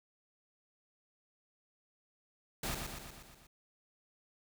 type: noise with echo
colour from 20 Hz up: pink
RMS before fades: -37 dBFS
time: 2.63-2.75 s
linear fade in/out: 5 ms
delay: 120 ms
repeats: 6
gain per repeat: -4 dB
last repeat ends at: 3.47 s
effects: none